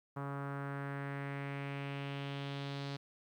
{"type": "tone with low-pass filter sweep", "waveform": "sawtooth", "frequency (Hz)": 140, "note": "C#3", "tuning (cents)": 18, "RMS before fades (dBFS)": -41, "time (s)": [0.16, 2.97], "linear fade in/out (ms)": 10, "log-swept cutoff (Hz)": [1200, 4300], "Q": 2.7, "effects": ["12-bit"]}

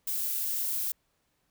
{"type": "noise", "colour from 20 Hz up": "violet", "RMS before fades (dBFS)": -31, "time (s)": [0.07, 0.92], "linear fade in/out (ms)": 5, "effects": ["pink hiss -74 dBFS RMS until 1.5 s"]}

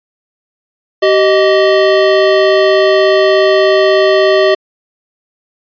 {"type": "tone pair together", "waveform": "square", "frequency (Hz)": [384.7, 622.3], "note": ["G4", "D#5"], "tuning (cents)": [-33, 0], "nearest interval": "minor sixth", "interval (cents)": 833, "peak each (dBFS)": -10, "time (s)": [1.02, 4.55], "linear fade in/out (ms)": 10, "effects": ["resampled to 11025 Hz"]}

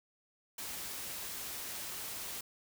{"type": "noise", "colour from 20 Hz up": "white", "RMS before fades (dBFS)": -42, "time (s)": [0.58, 2.41], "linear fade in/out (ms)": 5, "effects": []}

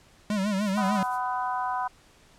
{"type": "tone with vibrato", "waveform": "square", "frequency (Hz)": 201.1, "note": "G3", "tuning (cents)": 44, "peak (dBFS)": -25, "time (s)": [0.3, 1.03], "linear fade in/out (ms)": 2, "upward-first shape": "sine", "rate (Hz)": 6.7, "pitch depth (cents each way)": 110}
{"type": "noise with tremolo", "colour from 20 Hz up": "violet", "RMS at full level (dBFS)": -42, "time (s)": [0.57, 1.21], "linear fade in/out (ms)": 50, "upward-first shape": "triangle", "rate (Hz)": 11, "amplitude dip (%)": 70}
{"type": "harmonic tone", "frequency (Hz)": 250, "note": "B3", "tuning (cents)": 21, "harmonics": [3, 4, 5, 6], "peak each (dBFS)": [-30, -29, -36, -38], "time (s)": [0.77, 1.88], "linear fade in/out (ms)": 10}
{"effects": ["pink hiss -57 dBFS RMS until 2.38 s", "low-pass 9000 Hz 12 dB/octave"]}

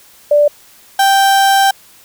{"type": "tone pair in turn", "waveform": ["sine", "35% pulse"], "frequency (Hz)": [587.3, 784], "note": ["D5", "G5"], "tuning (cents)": [0, 0], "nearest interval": "perfect fourth", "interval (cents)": 500, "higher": "second", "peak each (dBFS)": -6, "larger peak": "neither", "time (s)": [[0.31, 0.48], [0.99, 1.71]], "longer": "second", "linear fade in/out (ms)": 5, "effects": ["white hiss -44 dBFS RMS until 2.04 s"]}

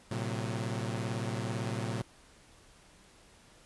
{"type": "chord", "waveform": "sawtooth", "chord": "F# diminished", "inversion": "first", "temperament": "equal with one note detuned", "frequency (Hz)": [112.9, 130.81, 185], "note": ["A2", "C3", "F#3"], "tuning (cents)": [45, 0, 0], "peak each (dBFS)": [-31, -34, -36], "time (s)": [0.11, 2.02], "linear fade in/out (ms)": 5, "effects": ["pink hiss -59 dBFS RMS until 3.65 s", "resampled to 24000 Hz"]}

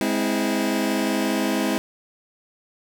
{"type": "chord", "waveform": "sawtooth", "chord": "Ab augmented", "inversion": "none", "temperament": "just", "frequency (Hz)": [207.7, 259.6, 324.5], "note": ["Ab3", "C4", "E4"], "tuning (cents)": [0, -13, -27], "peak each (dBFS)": -21, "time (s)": [0.01, 1.78], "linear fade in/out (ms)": 0, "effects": []}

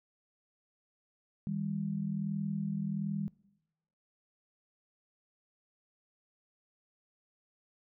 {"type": "tone pair together", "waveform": "sine", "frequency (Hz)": [158.9, 200.2], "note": ["D#3", "G3"], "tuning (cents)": [37, 37], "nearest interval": "major third", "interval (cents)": 400, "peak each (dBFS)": [-36, -34], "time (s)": [1.47, 3.28], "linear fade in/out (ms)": 0, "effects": ["noise-tail reverb RT60 0.9 s tail -22 dB re dry"]}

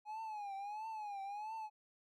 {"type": "tone with vibrato", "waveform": "triangle", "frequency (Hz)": 835, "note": "G#5", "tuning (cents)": 9, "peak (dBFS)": -40, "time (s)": [0.05, 1.7], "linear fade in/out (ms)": 50, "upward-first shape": "triangle", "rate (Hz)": 1.5, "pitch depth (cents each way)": 130, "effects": []}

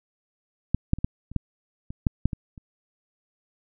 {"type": "clicks", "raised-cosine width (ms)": 5, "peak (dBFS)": [-8, -6, -23, -11, -27, -10, -23, -7, -7, -17, -30], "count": 11, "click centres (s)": [0.746, 0.934, 0.986, 1.045, 1.316, 1.363, 1.905, 2.068, 2.256, 2.332, 2.578], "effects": []}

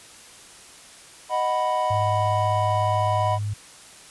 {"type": "chord", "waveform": "triangle", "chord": "B major", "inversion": "first", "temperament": "equal", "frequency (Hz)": [622.3, 740, 987.8], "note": ["D#5", "F#5", "B5"], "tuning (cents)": [0, 0, 0], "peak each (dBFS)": [-24, -24, -22], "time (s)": [1.29, 3.39], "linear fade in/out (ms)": 50}
{"type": "tone", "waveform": "sine", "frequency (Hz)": 103.83, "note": "G#2", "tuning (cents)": 0, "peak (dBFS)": -24, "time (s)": [1.9, 3.54], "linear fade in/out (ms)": 10}
{"effects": ["white hiss -46 dBFS RMS until 4.1 s", "resampled to 24000 Hz"]}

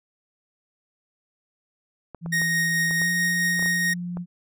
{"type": "clicks", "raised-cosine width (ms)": 1, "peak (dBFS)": -23, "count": 9, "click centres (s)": [2.147, 2.261, 2.417, 2.91, 3.017, 3.594, 3.626, 3.66, 4.171]}
{"type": "tone with pitch glide", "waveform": "sine", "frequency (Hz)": [167.3, 176.02], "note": ["E3", "F3"], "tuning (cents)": [26, 14], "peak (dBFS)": -28, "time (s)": [2.21, 4.26], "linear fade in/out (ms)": 50, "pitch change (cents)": 88, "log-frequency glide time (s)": [2.96, 3.09]}
{"type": "tone with tremolo", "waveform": "45% pulse", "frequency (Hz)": 1864.7, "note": "A#6", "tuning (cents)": 0, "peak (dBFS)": -20, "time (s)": [2.32, 3.94], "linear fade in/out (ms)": 10, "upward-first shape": "triangle", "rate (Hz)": 4.6, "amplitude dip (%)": 25}
{"effects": []}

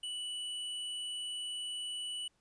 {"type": "tone", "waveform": "square", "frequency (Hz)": 2960, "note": "F#7", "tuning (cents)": 0, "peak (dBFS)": -38, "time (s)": [0.03, 2.28], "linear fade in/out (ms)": 5, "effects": ["pink hiss -75 dBFS RMS until 2.4 s", "resampled to 22050 Hz"]}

